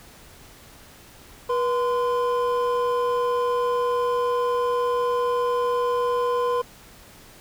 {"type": "tone pair together", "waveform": "triangle", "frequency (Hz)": [485.2, 1028], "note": ["B4", "C6"], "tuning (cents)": [-31, -31], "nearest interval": "octave + minor second", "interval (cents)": 1300, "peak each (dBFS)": [-20, -23], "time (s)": [1.49, 6.62], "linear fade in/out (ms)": 10, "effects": ["pink hiss -48 dBFS RMS until 7.4 s"]}